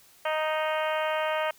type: harmonic tone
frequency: 311.1 Hz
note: D#4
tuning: in tune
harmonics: 2 / 3 / 4 / 5 / 6 / 7 / 8 / 9 / 10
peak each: -28 / -32 / -34 / -36 / -38 / -39 / -40 / -41 / -42 dBFS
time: 0.25-1.51 s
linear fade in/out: 5 ms
effects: white hiss -57 dBFS RMS until 1.58 s